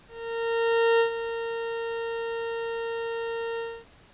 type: tone with ADSR envelope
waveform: 40% pulse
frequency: 460.4 Hz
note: A#4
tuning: 22 cents flat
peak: -17 dBFS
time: 0.08-3.85 s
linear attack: 920 ms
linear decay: 97 ms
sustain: -11 dB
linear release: 260 ms
effects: pink hiss -55 dBFS RMS until 4.13 s + resampled to 8000 Hz